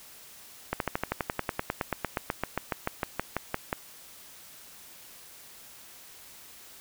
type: slowing click train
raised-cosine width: 0.5 ms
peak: -12 dBFS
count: 26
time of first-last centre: 0.73-3.729 s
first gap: 72 ms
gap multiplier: 1.04
effects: white hiss -50 dBFS RMS until 6.8 s